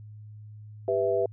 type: chord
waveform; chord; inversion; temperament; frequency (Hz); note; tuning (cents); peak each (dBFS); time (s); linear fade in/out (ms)
sine; E minor; first; just; 395.6 / 494.4 / 659.3; G4 / B4 / E5; +16 / +2 / 0; -27; 0.88-1.26; 2
effects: added 106 Hz sine -42 dBFS peak until 1.32 s